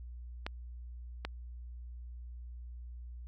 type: clicks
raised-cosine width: 0.3 ms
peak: -20 dBFS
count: 2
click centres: 0.465 / 1.25 s
effects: added 60 Hz sine -43 dBFS peak until 3.27 s